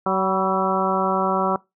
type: harmonic tone with a mistuned harmonic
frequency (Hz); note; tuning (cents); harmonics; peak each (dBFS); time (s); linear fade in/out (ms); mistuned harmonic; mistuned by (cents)
189.6; F#3; +43; 1 / 2 / 3 / 4 / 5 / 6 / 7; -26 / -26 / -26 / -26 / -26 / -26 / -26; 0.06-1.56; 2; 5; +46
effects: noise-tail reverb RT60 0.2 s tail -22 dB re dry